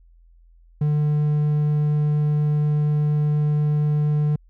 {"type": "tone", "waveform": "triangle", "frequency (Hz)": 149.3, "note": "D3", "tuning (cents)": 29, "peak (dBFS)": -15, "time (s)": [0.81, 4.36], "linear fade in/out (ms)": 5, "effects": ["added 42 Hz sine -49 dBFS peak until 4.49 s"]}